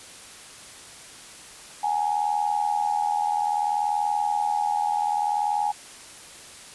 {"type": "tone with amplitude modulation", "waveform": "sine", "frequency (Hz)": 831, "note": "G#5", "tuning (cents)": 1, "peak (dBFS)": -18, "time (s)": [1.83, 5.72], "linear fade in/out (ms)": 10, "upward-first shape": "sine", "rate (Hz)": 80.6, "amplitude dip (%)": 75, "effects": ["white hiss -44 dBFS RMS until 6.74 s", "resampled to 24000 Hz"]}